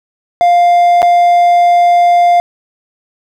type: tone with dropouts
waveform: triangle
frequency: 700 Hz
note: F5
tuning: 4 cents sharp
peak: -3 dBFS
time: 0.41-2.4 s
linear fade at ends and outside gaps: 0 ms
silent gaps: 1.019-1.028 s
effects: none